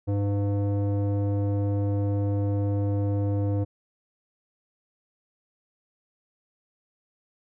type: tone with low-pass filter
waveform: square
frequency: 101 Hz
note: G#2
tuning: 48 cents flat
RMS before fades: -25 dBFS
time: 0.07-3.65 s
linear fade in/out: 20 ms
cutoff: 500 Hz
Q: 1.5
effects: none